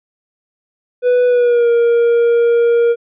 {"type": "tone with pitch glide", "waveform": "triangle", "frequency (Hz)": [493.9, 470], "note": ["B4", "A#4"], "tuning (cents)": [0, 14], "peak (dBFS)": -7, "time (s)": [1.02, 2.96], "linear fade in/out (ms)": 50, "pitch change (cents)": -86, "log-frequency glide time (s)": [1.27, 1.69], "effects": ["resampled to 8000 Hz"]}